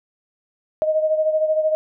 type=beating tone pair; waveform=sine; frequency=622.3 / 635.3 Hz; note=D#5 / D#5; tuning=0 / +36 cents; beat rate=13 Hz; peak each=-17 / -24 dBFS; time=0.82-1.75 s; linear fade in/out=0 ms; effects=none